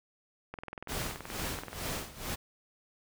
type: click train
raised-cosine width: 0.5 ms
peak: -25 dBFS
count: 26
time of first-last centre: 0.54-1.73 s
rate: 21 Hz
type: noise with tremolo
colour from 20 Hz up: pink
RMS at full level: -35 dBFS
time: 0.88-2.36 s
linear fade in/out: 20 ms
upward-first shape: sine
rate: 2.2 Hz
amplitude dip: 85%
effects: none